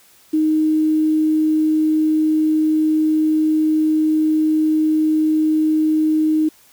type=tone with quantisation; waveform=sine; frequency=311.1 Hz; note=D#4; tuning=in tune; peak=-13 dBFS; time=0.33-6.49 s; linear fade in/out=10 ms; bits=7; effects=white hiss -51 dBFS RMS until 6.72 s